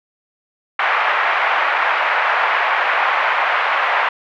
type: band-pass noise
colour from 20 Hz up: pink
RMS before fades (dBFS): -17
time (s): 0.79-4.09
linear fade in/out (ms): 5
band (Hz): 760 to 2300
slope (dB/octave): 24
effects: none